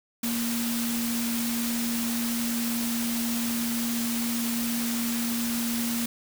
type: tone in noise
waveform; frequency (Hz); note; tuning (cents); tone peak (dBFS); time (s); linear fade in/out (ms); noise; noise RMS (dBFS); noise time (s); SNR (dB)
sine; 234.4; A#3; +10; -27; 0.23-6.06; 5; white; -32; 0.23-6.06; +2
effects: none